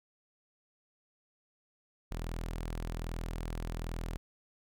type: tone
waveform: sawtooth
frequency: 41.25 Hz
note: E1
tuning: 2 cents sharp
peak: -32 dBFS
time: 2.11-4.17 s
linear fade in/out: 0 ms
effects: none